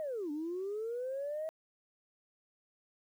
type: linear two-way sweep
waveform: sine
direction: down then up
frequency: 643 to 287.5 to 643 Hz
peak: -34 dBFS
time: 0-1.49 s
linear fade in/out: 0 ms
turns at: 0.31 s
effects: tanh soft clip ceiling -31 dBFS + 11-bit